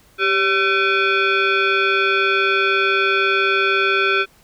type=tone with frequency modulation; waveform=sine; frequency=566 Hz; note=C#5; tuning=36 cents sharp; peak=-14 dBFS; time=0.18-4.26 s; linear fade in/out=50 ms; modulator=958 Hz; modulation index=2.6; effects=pink hiss -53 dBFS RMS until 4.43 s